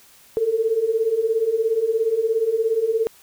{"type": "beating tone pair", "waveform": "sine", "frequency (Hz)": [435.9, 452.9], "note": ["A4", "A#4"], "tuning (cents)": [-16, -50], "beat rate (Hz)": 17, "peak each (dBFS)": [-23, -19], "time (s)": [0.37, 3.07], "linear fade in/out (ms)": 0, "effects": ["white hiss -51 dBFS RMS until 3.22 s"]}